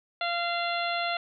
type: harmonic tone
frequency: 690 Hz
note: F5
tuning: 21 cents flat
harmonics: 1 / 2 / 3 / 4 / 5 / 6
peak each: -30 / -33 / -35 / -36 / -37 / -38 dBFS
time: 0.21-1.17 s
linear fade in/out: 2 ms
effects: none